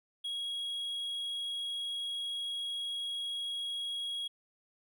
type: tone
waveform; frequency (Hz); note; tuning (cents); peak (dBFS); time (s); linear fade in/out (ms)
triangle; 3309; G#7; -7; -33; 0.24-4.28; 10
effects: none